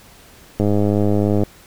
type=click train; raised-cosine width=2 ms; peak=-5 dBFS; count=87; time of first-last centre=0.6-1.435 s; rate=103 Hz; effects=pink hiss -46 dBFS RMS until 1.66 s